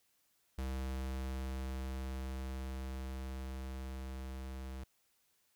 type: tone with level ramp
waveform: square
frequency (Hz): 65.6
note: C2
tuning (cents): +5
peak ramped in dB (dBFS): -37 to -43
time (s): 0.58-4.84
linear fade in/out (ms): 5
effects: white hiss -75 dBFS RMS until 5.55 s